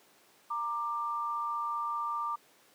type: tone pair together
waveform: sine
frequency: 930 / 1185.3 Hz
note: A#5 / D6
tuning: -4 / +16 cents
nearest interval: major third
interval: 420 cents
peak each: -37 / -32 dBFS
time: 0.5-2.36 s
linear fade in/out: 10 ms
effects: pink hiss -62 dBFS RMS until 2.74 s + high-pass 300 Hz 12 dB/octave